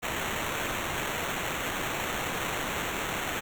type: noise with sample-and-hold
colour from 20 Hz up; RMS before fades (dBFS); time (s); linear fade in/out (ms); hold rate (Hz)
white; -32; 0.02-3.41; 20; 4900
effects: none